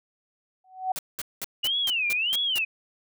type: tone with exponential growth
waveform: sine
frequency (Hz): 750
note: F#5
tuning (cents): +23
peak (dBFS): -20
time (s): 0.64-0.92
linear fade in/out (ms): 5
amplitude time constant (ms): 59
type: noise bursts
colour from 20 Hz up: white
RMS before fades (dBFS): -32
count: 8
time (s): 0.96-2.584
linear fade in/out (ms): 0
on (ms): 28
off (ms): 200
type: tone with vibrato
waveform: sine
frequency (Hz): 2832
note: F7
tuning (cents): +23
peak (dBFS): -23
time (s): 1.63-2.65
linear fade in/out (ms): 10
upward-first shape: sine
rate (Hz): 1.6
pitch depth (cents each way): 300
effects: none